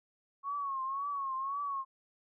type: tone with vibrato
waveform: sine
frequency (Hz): 1100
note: C#6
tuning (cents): -14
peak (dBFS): -33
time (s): 0.43-1.85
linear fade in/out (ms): 50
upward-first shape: triangle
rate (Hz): 1.9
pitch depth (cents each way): 91
effects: none